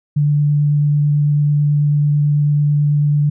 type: tone with vibrato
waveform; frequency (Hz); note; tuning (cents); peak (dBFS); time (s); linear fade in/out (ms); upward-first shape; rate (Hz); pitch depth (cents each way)
sine; 146.83; D3; 0; -11; 0.16-3.3; 10; sine; 9.1; 8
effects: none